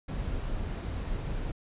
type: noise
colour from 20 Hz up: brown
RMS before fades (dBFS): -33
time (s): 0.08-1.52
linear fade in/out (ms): 10
effects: resampled to 8000 Hz